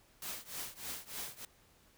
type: noise with tremolo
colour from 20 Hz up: white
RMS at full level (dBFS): -40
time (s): 0.22-1.45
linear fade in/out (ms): 2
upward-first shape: triangle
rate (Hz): 3.3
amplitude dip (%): 95
effects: pink hiss -66 dBFS RMS until 1.97 s